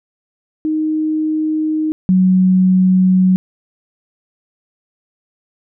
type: tone pair in turn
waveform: sine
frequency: 311.1 / 185.68 Hz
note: D#4 / F#3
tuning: 0 / +6 cents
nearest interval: major sixth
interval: 894 cents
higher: first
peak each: -14 / -8 dBFS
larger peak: second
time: 0.65-1.92 / 2.09-3.36 s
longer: neither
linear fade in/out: 0 ms
effects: none